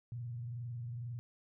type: tone with frequency modulation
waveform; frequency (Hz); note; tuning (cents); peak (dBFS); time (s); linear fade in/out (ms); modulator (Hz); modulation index
sine; 119.5; A#2; +43; -39; 0.12-1.19; 0; 22.1; 0.34
effects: none